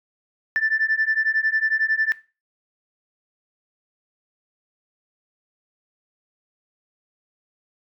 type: beating tone pair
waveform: sine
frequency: 1760 / 1771 Hz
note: A6 / A6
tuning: 0 / +11 cents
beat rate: 11 Hz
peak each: -21 dBFS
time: 0.56-2.12 s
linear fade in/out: 0 ms
effects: noise-tail reverb RT60 0.3 s tail -17 dB re dry + tanh soft clip ceiling -12 dBFS